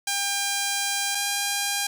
5% pulse tone pair in turn, 800 / 805.6 Hz, G5 / G5, +35 / +47 cents, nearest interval unison, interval 12 cents, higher second, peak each -12 dBFS, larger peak neither, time 0.07-1.15 / 1.15-1.87 s, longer first, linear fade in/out 5 ms, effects none

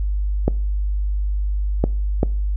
clicks, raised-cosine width 2 ms, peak -3 dBFS, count 3, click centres 0.48 / 1.84 / 2.231 s, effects noise-tail reverb RT60 0.5 s tail -23 dB re dry + added 50 Hz sine -18 dBFS peak until 2.56 s

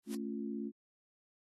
white noise with exponential growth, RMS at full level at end -42 dBFS, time 0.03-0.15 s, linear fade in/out 5 ms, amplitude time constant 26 ms
sine chord, A augmented, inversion none, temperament equal, 220 / 277.2 / 349.2 Hz, A3 / C#4 / E#4, 0 / 0 / 0 cents, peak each -39 / -42 / -44 dBFS, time 0.06-0.72 s, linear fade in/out 50 ms
effects AAC 32 kbps

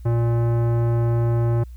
sine tone with tanh clipping, 117.3 Hz, A#2, 11 cents sharp, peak -19 dBFS, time 0.05-1.64 s, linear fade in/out 10 ms, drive 17 dB, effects added 60 Hz sine -35 dBFS peak until 1.76 s + white hiss -62 dBFS RMS until 1.76 s

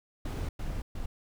brown noise bursts at uneven times, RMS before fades -34 dBFS, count 3, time 0.25-0.49 / 0.59-0.82 / 0.95-1.06 s, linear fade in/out 5 ms, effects none

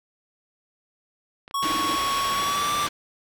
clicks, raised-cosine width 0.3 ms, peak -27 dBFS, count 2, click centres 1.479 / 1.511 s
square tone with pitch glide, 1108.7 to 1174.6 Hz, C#6 to D6, 0 to 0 cents, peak -24 dBFS, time 1.54-2.87 s, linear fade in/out 5 ms, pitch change +100 cents, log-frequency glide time 2.32-2.72 s
white low-pass noise, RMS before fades -31 dBFS, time 1.62-2.89 s, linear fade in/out 10 ms, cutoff 3600 Hz, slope 12 dB/octave
triangle tone bursts, 311 Hz, D#4, 1 cent flat, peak -25 dBFS, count 7, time 1.65-1.956 s, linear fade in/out 5 ms, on 24 ms, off 23 ms
effects none

